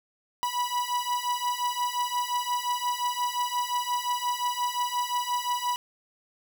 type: beating tone pair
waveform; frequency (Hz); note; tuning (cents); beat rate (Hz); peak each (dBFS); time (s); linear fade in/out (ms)
45% pulse; 977 / 982.7; B5 / B5; -19 / -9; 5.7; -30 / -29; 0.43-5.76; 0
effects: none